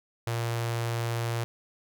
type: tone with notch filter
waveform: sawtooth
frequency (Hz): 116.54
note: A#2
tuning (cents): 0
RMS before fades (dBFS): -30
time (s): 0.27-1.44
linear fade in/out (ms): 0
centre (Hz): 230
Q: 1.3
effects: none